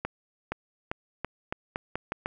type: accelerating click train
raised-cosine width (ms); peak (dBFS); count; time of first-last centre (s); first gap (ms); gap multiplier
0.5; -15; 9; 0.05-2.259; 470; 0.84
effects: none